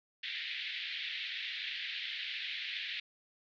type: band-pass noise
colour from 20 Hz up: white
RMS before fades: -40 dBFS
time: 0.23-3 s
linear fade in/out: 5 ms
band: 1800 to 3900 Hz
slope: 48 dB/octave
effects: none